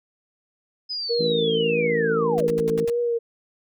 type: linear sweep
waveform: sine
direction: down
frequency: 5070 to 370 Hz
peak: -26 dBFS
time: 0.89-2.49 s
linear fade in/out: 20 ms
type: tone with vibrato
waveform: sine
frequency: 466.2 Hz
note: A#4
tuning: in tune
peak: -20 dBFS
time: 1.09-3.19 s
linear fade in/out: 20 ms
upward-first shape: triangle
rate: 1.7 Hz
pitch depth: 54 cents each way
type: harmonic tone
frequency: 55 Hz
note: A1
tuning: in tune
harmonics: 3 / 4 / 5 / 6 / 7 / 8 / 9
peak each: -29 / -31 / -33 / -35 / -36 / -37 / -38 dBFS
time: 1.19-2.85 s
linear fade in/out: 10 ms
type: noise bursts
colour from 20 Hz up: pink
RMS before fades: -36 dBFS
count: 6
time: 2.38-2.899 s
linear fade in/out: 0 ms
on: 24 ms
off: 75 ms
effects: none